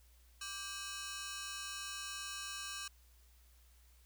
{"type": "ring-modulated tone", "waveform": "10% pulse", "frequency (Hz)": 1377, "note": "F6", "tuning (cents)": -25, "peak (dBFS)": -31, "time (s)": [0.41, 2.88], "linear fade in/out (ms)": 5, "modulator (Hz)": 209, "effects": ["added 60 Hz sine -62 dBFS peak until 4.05 s", "white hiss -70 dBFS RMS until 4.05 s"]}